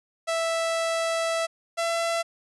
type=tone pair in turn; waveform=sawtooth; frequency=659.3 / 671.2 Hz; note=E5 / E5; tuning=0 / +31 cents; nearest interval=unison; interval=31 cents; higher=second; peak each=-20 dBFS; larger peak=neither; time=0.27-1.47 / 1.77-2.23 s; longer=first; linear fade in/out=20 ms; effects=resampled to 24000 Hz

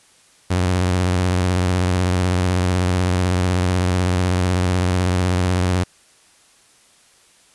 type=tone with vibrato; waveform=sawtooth; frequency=90.8 Hz; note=F#2; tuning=32 cents flat; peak=-12 dBFS; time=0.5-5.84 s; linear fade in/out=10 ms; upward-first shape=square; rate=16 Hz; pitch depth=47 cents each way; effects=white hiss -53 dBFS RMS until 7.54 s + resampled to 24000 Hz

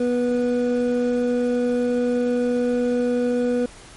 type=tone pair together; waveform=triangle; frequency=244.6 / 489.5 Hz; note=B3 / B4; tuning=-16 / -15 cents; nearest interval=octave; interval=1201 cents; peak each=-19 dBFS; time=0-3.66 s; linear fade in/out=5 ms; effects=pink hiss -44 dBFS RMS until 3.96 s + MP3 48 kbps

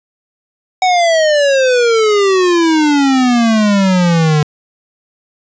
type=exponential sweep; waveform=square; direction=down; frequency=753 to 147.7 Hz; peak=-9 dBFS; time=0.82-4.43 s; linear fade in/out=2 ms; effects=resampled to 16000 Hz + 7-bit

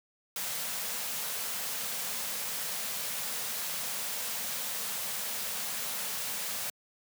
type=band-stop noise; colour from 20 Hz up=white; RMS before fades=-35 dBFS; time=0.36-6.7 s; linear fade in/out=2 ms; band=260 to 420 Hz; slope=96 dB/octave; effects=high-pass 150 Hz 12 dB/octave

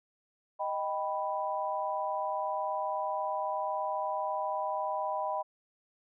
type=chord; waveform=sine; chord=Eb augmented; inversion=none; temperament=equal; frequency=622.3 / 784 / 987.8 Hz; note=Eb5 / G5 / B5; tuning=0 / 0 / 0 cents; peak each=-35 / -35 / -34 dBFS; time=0.59-5.43 s; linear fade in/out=20 ms; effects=none

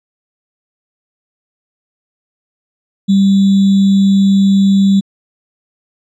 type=tone with sample-and-hold; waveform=sine; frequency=196 Hz; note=G3; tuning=in tune; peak=-6 dBFS; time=3.08-5.01 s; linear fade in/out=20 ms; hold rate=3675 Hz; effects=low-pass 6000 Hz 12 dB/octave

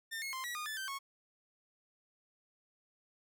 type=tone with pitch steps; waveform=sawtooth; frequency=1805 / 2168 / 1046 / 1931 / 1223 / 1745 / 1555 / 1099 Hz; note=A6 / C#7 / C6 / B6 / D#6 / A6 / G6 / C#6; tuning=+44 / -39 / -1 / -39 / -30 / -15 / -14 / -15 cents; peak=-35 dBFS; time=0.11-0.99 s; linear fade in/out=20 ms; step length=110 ms; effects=none

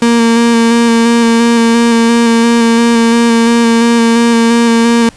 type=tone with vibrato; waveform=35% pulse; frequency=232.2 Hz; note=A#3; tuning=7 cents flat; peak=-4 dBFS; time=0.02-5.09 s; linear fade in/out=2 ms; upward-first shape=square; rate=2.9 Hz; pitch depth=15 cents each way; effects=pink hiss -39 dBFS RMS until 5.16 s + resampled to 22050 Hz

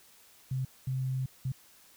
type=tone bursts at uneven times; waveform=sine; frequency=130.81 Hz; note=C3; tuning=in tune; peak=-29 dBFS; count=3; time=0.51-0.65 / 0.87-1.26 / 1.45-1.52 s; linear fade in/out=5 ms; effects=white hiss -59 dBFS RMS until 1.96 s

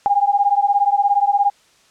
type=beating tone pair; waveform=sine; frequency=801 / 818 Hz; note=G5 / G#5; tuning=+37 / -26 cents; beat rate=17 Hz; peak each=-16 dBFS; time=0.06-1.5 s; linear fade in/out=0 ms; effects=white hiss -54 dBFS RMS until 1.9 s + low-pass 7000 Hz 12 dB/octave

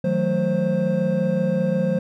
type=tone cluster; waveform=triangle; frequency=158.9 / 184.4 / 219.4 / 525 Hz; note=D#3 / F#3 / A3 / C5; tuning=+37 / -6 / -5 / +6 cents; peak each=-24 / -20 / -25 / -21 dBFS; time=0.04-1.99 s; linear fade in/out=5 ms; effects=none

